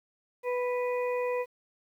harmonic tone, 493.9 Hz, B4, in tune, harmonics 1 / 2 / 4 / 5, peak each -28 / -36 / -42 / -42 dBFS, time 0.43-1.46 s, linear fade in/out 50 ms, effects 10-bit

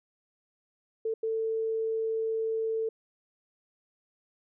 sine tone bursts at uneven times, 445.8 Hz, A4, 23 cents sharp, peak -27 dBFS, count 2, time 1.05-1.14 / 1.23-2.89 s, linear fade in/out 5 ms, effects none

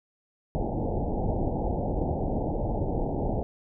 pink low-pass noise, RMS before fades -28 dBFS, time 0.55-3.43 s, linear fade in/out 0 ms, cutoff 860 Hz, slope 96 dB/octave, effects none

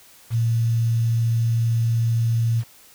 sine tone with quantisation, 115.3 Hz, A#2, 19 cents flat, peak -17 dBFS, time 0.3-2.64 s, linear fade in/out 50 ms, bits 7, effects white hiss -50 dBFS RMS until 2.94 s

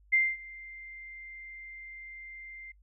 sine tone with ADSR envelope, 2093 Hz, C7, in tune, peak -20 dBFS, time 0.12-2.72 s, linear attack 17 ms, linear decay 230 ms, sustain -23 dB, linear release 8 ms, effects noise-tail reverb RT60 0.1 s tail -23 dB re dry + added 50 Hz sine -58 dBFS peak until 2.82 s

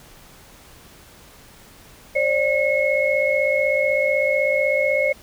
sine tone cluster, 536 / 592 / 2177 Hz, C5 / D5 / C#7, +42 / +14 / -32 cents, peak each -21 dBFS, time 2.15-5.13 s, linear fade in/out 10 ms, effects pink hiss -47 dBFS RMS until 5.22 s

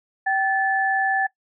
sine tone pair together, 774 / 1739.4 Hz, G5 / A6, -22 / -20 cents, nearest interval octave + major second, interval 1402 cents, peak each -21 dBFS, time 0.26-1.27 s, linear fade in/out 10 ms, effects noise-tail reverb RT60 0.1 s tail -20 dB re dry

